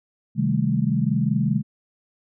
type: chord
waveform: sine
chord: A half-diminished seventh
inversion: first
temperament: equal with one note detuned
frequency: 130.81 / 155.56 / 196 / 216.6 Hz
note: C3 / Eb3 / G3 / A3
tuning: 0 / 0 / 0 / -27 cents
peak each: -24 dBFS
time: 0.35-1.63 s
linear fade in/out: 50 ms
effects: none